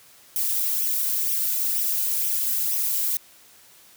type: noise with flanger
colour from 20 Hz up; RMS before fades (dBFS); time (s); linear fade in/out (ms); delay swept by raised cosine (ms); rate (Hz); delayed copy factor
violet; -24; 0.36-3.17; 0; 0.34 to 2.04; 2.1; +0.6
effects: white hiss -52 dBFS RMS until 3.96 s + high-pass 60 Hz 12 dB/octave